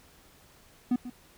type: tone with echo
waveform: triangle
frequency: 246.9 Hz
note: B3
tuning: in tune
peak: -20 dBFS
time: 0.91-0.96 s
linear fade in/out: 5 ms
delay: 140 ms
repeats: 1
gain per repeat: -14 dB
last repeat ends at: 1.1 s
effects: pink hiss -58 dBFS RMS until 1.37 s